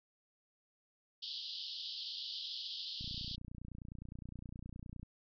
white band-pass noise, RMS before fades -44 dBFS, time 1.22-3.36 s, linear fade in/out 10 ms, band 3000 to 5000 Hz, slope 96 dB/octave
click train, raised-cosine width 5 ms, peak -35 dBFS, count 61, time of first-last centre 3.01-5.03 s, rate 29.7 Hz
effects none

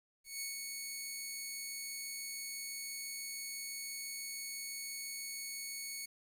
10% pulse tone with ADSR envelope, 2217 Hz, C#7, in tune, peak -29 dBFS, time 0.24-6.06 s, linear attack 170 ms, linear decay 140 ms, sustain -3 dB, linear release 10 ms, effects 11-bit

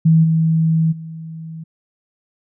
sine tone with level steps, 161.5 Hz, E3, 35 cents flat, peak -8 / -12 / -28 dBFS, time 0.05-1.64 s, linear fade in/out 10 ms, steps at 0.23 / 0.91 s, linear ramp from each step 20 ms, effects none

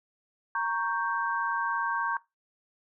sine chord, G diminished, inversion first, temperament equal, 932.3 / 1108.7 / 1568 Hz, Bb5 / Db6 / G6, 0 / 0 / 0 cents, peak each -31 dBFS, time 0.55-2.17 s, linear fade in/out 2 ms, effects noise-tail reverb RT60 0.2 s tail -19 dB re dry

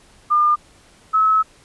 sine tone pair in turn, 1205 / 1292.2 Hz, D6 / E6, +44 / -35 cents, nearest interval minor second, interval 121 cents, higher second, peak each -12 dBFS, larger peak neither, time 0.3-0.56 / 1.13-1.43 s, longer second, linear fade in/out 20 ms, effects pink hiss -51 dBFS RMS until 1.64 s + resampled to 24000 Hz

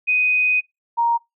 sine tone pair in turn, 2498 / 935.7 Hz, D#7 / A#5, +6 / +6 cents, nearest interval octave + perfect fourth, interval 1700 cents, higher first, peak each -15 dBFS, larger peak neither, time 0.07-0.61 / 0.97-1.18 s, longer first, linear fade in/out 20 ms, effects noise-tail reverb RT60 0.2 s tail -26 dB re dry

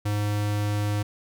square tone, 103.83 Hz, G#2, in tune, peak -24 dBFS, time 0.05-1.03 s, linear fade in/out 10 ms, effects none

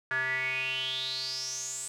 square tone with band-pass filter sweep, 130.5 Hz, C3, 4 cents flat, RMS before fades -33 dBFS, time 0.11-1.88 s, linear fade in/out 0 ms, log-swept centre 1600 to 8200 Hz, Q 9.7, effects none

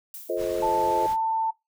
violet noise with exponential decay, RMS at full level -37 dBFS, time 0.14-0.74 s, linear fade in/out 1 ms, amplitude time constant 130 ms
sine chord, F dominant seventh, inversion none, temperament just, 349.2 / 436.5 / 523.8 / 628.6 Hz, F4 / A4 / C5 / Eb5, 0 / -14 / +2 / +18 cents, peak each -30 dBFS, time 0.29-1.07 s, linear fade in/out 10 ms
pink noise, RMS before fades -41 dBFS, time 0.36-1.17 s, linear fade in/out 50 ms
sine tone with pitch glide, 880 to 892.3 Hz, A5 to A5, 0 to +24 cents, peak -22 dBFS, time 0.62-1.51 s, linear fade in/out 10 ms, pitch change +24 cents, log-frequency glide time 1.1-1.16 s
effects noise-tail reverb RT60 0.2 s tail -21 dB re dry

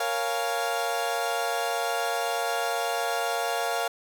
30% pulse chord, Bb minor seventh, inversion none, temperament equal, 466.2 / 554.4 / 698.5 / 830.6 Hz, Bb4 / Db5 / F5 / Ab5, 0 / 0 / 0 / 0 cents, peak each -30 / -31 / -26 / -31 dBFS, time 0-3.88 s, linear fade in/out 5 ms, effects none

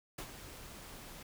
pink noise with ADSR envelope, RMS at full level -42 dBFS, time 0.18-1.23 s, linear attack 7 ms, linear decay 75 ms, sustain -8 dB, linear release 4 ms, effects none

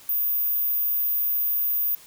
sine tone, 14917 Hz, A#9, in tune, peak -20 dBFS, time 0.09-1.95 s, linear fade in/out 2 ms, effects tanh soft clip ceiling -16 dBFS + white hiss -49 dBFS RMS until 2.06 s

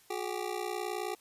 25% pulse ring-modulated tone, 392 Hz, G4, in tune, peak -27 dBFS, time 0.1-1.15 s, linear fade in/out 5 ms, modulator 29.7 Hz, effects white hiss -62 dBFS RMS until 1.2 s + resampled to 32000 Hz

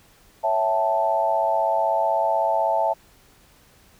sine chord, A dominant seventh, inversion first, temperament equal, 554.4 / 659.3 / 784 / 880 Hz, C#5 / E5 / G5 / A5, 0 / 0 / 0 / 0 cents, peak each -28 / -22 / -28 / -22 dBFS, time 0.43-2.94 s, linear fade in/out 20 ms, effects pink hiss -55 dBFS RMS until 3.99 s

